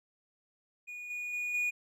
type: tone with level steps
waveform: triangle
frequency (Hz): 2453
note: D#7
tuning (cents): -25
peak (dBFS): -39 / -34 / -31 / -27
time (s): 0.87-1.71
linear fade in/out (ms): 20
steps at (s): 1.1 / 1.33 / 1.54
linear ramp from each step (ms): 5
effects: none